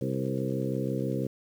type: harmonic tone with a mistuned harmonic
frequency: 66.1 Hz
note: C2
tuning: 18 cents sharp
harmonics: 2 / 3 / 4 / 5 / 6 / 7 / 8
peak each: -32 / -34 / -35 / -36 / -37 / -37 / -38 dBFS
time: 0.01-1.27 s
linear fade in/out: 5 ms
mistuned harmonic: 7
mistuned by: +30 cents
effects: 9-bit